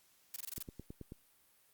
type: noise bursts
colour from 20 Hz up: blue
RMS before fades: -42 dBFS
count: 7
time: 0.34-0.626 s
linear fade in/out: 2 ms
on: 22 ms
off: 22 ms
type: click train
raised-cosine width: 3 ms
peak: -33 dBFS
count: 6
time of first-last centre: 0.58-1.121 s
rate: 9.24 Hz
effects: white hiss -69 dBFS RMS until 1.73 s + Opus 48 kbps